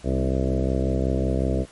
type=harmonic tone with a mistuned harmonic; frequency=65.41 Hz; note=C2; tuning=in tune; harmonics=1 / 2 / 3 / 4 / 5 / 6 / 7 / 8 / 9 / 10; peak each=-24 / -27 / -29 / -30 / -31 / -32 / -32 / -33 / -34 / -34 dBFS; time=0.03-1.66 s; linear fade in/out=50 ms; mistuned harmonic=4; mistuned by=+19 cents; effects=pink hiss -49 dBFS RMS until 1.71 s + MP3 48 kbps